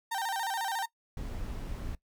35% pulse tone with vibrato, 846 Hz, G#5, 32 cents sharp, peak -29 dBFS, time 0.11-0.86 s, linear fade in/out 10 ms, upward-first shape square, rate 14 Hz, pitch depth 140 cents each way
brown noise, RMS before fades -37 dBFS, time 1.17-1.95 s, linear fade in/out 2 ms
effects noise-tail reverb RT60 0.1 s tail -20 dB re dry

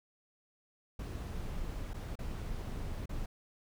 brown noise with dropouts, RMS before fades -39 dBFS, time 0.99-3.26 s, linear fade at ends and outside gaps 5 ms, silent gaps 1.935-1.941 / 2.156-2.189 / 3.058-3.092 s, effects none

